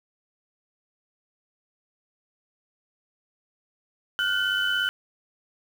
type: tone cluster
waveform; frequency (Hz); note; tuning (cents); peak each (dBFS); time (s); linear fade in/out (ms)
sine; 1425 / 1522 / 3010; F6 / F#6 / F#7; +34 / +48 / +29; -26; 4.19-4.89; 0
effects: tanh soft clip ceiling -14 dBFS + 7-bit